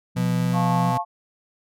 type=tone with vibrato; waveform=sine; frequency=174.61 Hz; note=F3; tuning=in tune; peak=-21 dBFS; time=0.15-0.94 s; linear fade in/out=50 ms; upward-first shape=sine; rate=2.9 Hz; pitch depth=18 cents each way
type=tone with pitch glide; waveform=35% pulse; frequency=124.2 to 125.5 Hz; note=B2 to B2; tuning=+10 to +28 cents; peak=-22 dBFS; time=0.16-0.98 s; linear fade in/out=10 ms; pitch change=+18 cents; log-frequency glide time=0.28-0.84 s
type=chord; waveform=sine; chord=F augmented; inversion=none; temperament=just; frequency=698.5 / 873.1 / 1091.3 Hz; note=F5 / A5 / C#6; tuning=0 / -14 / -27 cents; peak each=-27 / -25 / -28 dBFS; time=0.52-1.05 s; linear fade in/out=50 ms
effects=none